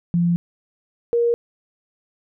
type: tone pair in turn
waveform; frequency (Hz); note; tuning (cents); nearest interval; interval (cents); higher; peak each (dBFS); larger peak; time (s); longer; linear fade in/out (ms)
sine; 172.4 / 471.3; F3 / A#4; -22 / +19; octave + perfect fourth; 1741; second; -15; neither; 0.14-0.36 / 1.13-1.34; first; 0
effects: none